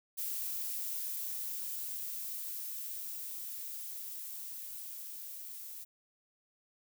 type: noise with level ramp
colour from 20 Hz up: violet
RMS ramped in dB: -37 to -46 dBFS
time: 0.17-5.85 s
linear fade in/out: 20 ms
effects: none